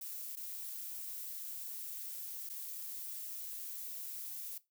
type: noise with dropouts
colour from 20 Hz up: violet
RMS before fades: -44 dBFS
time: 0.01-4.58 s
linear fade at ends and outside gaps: 5 ms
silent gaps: 0.356-0.368 / 2.492-2.497 s
effects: noise-tail reverb RT60 0.2 s tail -17 dB re dry